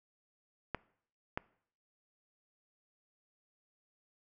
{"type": "clicks", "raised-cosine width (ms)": 0.5, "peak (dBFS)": -19, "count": 2, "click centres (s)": [0.747, 1.375], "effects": ["noise-tail reverb RT60 0.6 s tail -22 dB re dry"]}